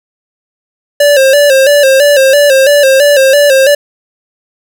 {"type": "tone with vibrato", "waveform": "square", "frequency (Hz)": 556, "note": "C#5", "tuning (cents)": 5, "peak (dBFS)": -4, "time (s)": [1, 3.75], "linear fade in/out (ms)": 5, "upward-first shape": "square", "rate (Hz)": 3, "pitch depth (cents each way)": 73, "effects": []}